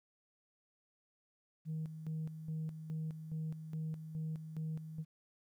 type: tone with tremolo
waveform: sine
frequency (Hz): 157.8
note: D#3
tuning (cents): +25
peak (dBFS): -35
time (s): 1.65-5.05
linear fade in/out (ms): 50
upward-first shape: square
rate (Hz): 2.4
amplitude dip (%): 65
effects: tanh soft clip ceiling -34 dBFS + 12-bit